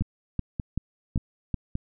two click trains, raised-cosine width 5 ms, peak -14 / -16 dBFS, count 5 / 4, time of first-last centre 0.01-1.543 / 0.02-1.754 s, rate 2.61 / 1.73 Hz, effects none

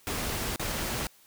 pink noise with dropouts, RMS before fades -32 dBFS, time 0.07-1.07 s, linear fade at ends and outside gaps 0 ms, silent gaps 0.56-0.596 s, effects white hiss -59 dBFS RMS until 1.26 s

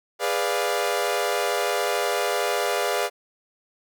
sawtooth chord, G# diminished seventh, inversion none, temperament equal with one note detuned, 412.2 / 493.9 / 587.3 / 698.5 Hz, G#4 / B4 / D5 / F5, -13 / 0 / 0 / 0 cents, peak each -24 dBFS, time 0.19-3.1 s, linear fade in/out 50 ms, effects none

